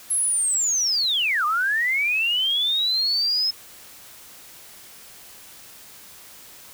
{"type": "linear two-way sweep", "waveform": "sine", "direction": "down then up", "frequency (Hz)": [11130, 1171, 5200], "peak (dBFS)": -19, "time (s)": [0.1, 3.51], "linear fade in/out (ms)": 10, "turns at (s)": 1.45, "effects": ["white hiss -45 dBFS RMS until 6.73 s"]}